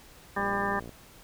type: harmonic tone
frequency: 199.5 Hz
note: G3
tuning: 31 cents sharp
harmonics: 1 / 2 / 3 / 4 / 5 / 6 / 8 / 9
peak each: -35 / -35 / -38 / -34 / -34 / -34 / -36 / -34 dBFS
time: 0.36-0.8 s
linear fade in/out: 10 ms
type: click train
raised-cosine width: 2 ms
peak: -29 dBFS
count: 31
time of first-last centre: 0.38-0.893 s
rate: 58.5 Hz
effects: pink hiss -53 dBFS RMS until 1.23 s